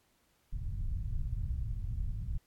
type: low-pass noise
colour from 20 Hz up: pink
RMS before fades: -35 dBFS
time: 0.52-2.38 s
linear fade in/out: 10 ms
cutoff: 120 Hz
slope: 24 dB/octave
effects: pink hiss -72 dBFS RMS until 2.46 s + AAC 64 kbps